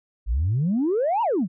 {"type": "exponential two-way sweep", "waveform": "sine", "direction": "up then down", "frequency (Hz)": [49, 979, 156.8], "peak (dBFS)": -18, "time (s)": [0.26, 1.48], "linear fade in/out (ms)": 50, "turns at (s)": 1.22, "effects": ["tanh soft clip ceiling -16 dBFS"]}